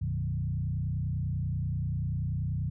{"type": "tone with frequency modulation", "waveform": "sine", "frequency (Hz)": 116.1, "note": "A#2", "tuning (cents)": -7, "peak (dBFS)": -28, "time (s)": [0.01, 2.7], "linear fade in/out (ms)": 10, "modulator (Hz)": 30.3, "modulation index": 1.5, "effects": []}